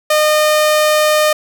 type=tone; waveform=sawtooth; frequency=610 Hz; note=D#5; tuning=34 cents flat; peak=-6 dBFS; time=0.1-1.33 s; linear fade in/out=5 ms; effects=none